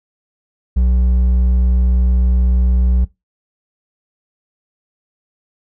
sine tone with hard clipping, 61.7 Hz, B1, 1 cent flat, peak -12 dBFS, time 0.76-3.05 s, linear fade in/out 10 ms, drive 5 dB, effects noise-tail reverb RT60 0.2 s tail -20 dB re dry

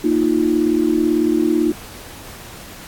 sine chord, Bb suspended fourth, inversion none, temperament equal, 233.1 / 311.1 / 349.2 Hz, Bb3 / Eb4 / F4, 0 / 0 / 0 cents, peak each -21 / -16 / -18 dBFS, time 0.04-1.72 s, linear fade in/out 5 ms, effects pink hiss -37 dBFS RMS until 2.87 s + AAC 64 kbps

